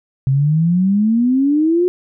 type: exponential sweep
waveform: sine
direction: up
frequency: 130.81 to 365.7 Hz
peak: -11 dBFS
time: 0.27-1.88 s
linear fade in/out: 0 ms
effects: none